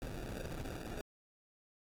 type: noise with sample-and-hold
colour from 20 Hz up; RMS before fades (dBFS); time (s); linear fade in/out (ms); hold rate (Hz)
pink; -43; 0.02-1.01; 0; 1050
effects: AAC 48 kbps